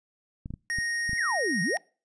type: clicks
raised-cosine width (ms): 5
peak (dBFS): -24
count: 6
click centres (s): 0.459 / 0.506 / 0.539 / 0.786 / 1.094 / 1.132
type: tone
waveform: square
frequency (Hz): 1864.7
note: A#6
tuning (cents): 0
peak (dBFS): -28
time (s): 0.7-1.77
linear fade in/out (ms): 0
type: exponential two-way sweep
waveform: sine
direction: down then up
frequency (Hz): 2244 to 158.9 to 890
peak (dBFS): -27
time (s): 1.17-1.78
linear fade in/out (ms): 20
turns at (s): 1.62
effects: noise-tail reverb RT60 0.4 s tail -26 dB re dry + resampled to 22050 Hz